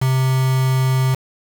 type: tone with quantisation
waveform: triangle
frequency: 130.81 Hz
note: C3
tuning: in tune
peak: -12 dBFS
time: 0.01-1.15 s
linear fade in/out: 10 ms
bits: 4
effects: none